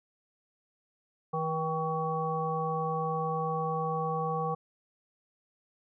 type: harmonic tone with a mistuned harmonic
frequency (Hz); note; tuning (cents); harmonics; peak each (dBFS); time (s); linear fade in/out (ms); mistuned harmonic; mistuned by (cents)
160.4; E3; -47; 1 / 3 / 5 / 7; -34 / -34 / -34 / -34; 1.33-4.55; 10; 5; -38
effects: none